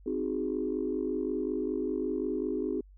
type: chord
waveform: sine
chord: Ab dominant seventh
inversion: first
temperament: equal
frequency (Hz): 261.6 / 311.1 / 370 / 415.3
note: C4 / Eb4 / Gb4 / Ab4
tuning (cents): 0 / 0 / 0 / 0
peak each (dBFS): -34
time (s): 0.06-2.81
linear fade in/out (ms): 5
effects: tanh soft clip ceiling -19 dBFS + added 48 Hz sine -51 dBFS peak until 2.97 s